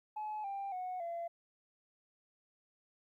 sine tone with pitch steps, 853 / 791.3 / 734.1 / 680.9 Hz, G#5 / G5 / F#5 / F5, +46 / +16 / -14 / -44 cents, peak -36 dBFS, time 0.16-1.28 s, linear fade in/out 10 ms, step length 280 ms, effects tanh soft clip ceiling -35 dBFS + 13-bit

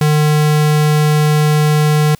square tone, 151.2 Hz, D#3, 49 cents flat, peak -10 dBFS, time 0.01-2.15 s, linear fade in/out 2 ms, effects white hiss -48 dBFS RMS until 2.19 s

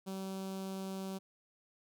sawtooth tone with notch filter, 191.6 Hz, G3, 39 cents flat, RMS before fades -41 dBFS, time 0.06-1.19 s, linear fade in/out 20 ms, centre 1900 Hz, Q 1.1, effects none

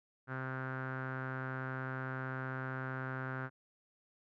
sawtooth tone with low-pass filter, 130.81 Hz, C3, in tune, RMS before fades -40 dBFS, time 0.27-3.5 s, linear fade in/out 50 ms, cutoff 1500 Hz, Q 6.5, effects none

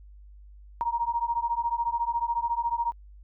sine beating tone pair, 932.3 / 946.3 Hz, A#5 / A#5, 0 / +26 cents, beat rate 14 Hz, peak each -28 dBFS, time 0.81-2.92 s, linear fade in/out 0 ms, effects added 50 Hz sine -46 dBFS peak until 3.23 s

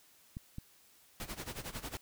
clicks, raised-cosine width 5 ms, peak -29 dBFS, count 2, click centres 0.369 / 0.584 s
pink noise with tremolo, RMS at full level -40 dBFS, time 1.2-1.97 s, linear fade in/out 0 ms, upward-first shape sine, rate 11 Hz, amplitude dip 85%
effects white hiss -64 dBFS RMS until 2.01 s

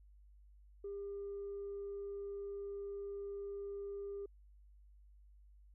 sine tone, 401 Hz, G4, 39 cents sharp, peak -40 dBFS, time 0.84-4.26 s, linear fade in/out 5 ms, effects tanh soft clip ceiling -38 dBFS + added 50 Hz sine -59 dBFS peak until 5.74 s

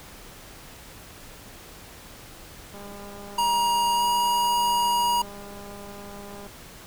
click train, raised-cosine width 1 ms, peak -30 dBFS, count 754, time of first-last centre 2.74-6.468 s, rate 202 Hz
square tone with pitch glide, 948 to 956.2 Hz, A#5 to A#5, +29 to +44 cents, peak -21 dBFS, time 3.38-5.22 s, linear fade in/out 5 ms, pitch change +15 cents, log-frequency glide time 3.94-4.03 s
effects pink hiss -45 dBFS RMS until 6.86 s

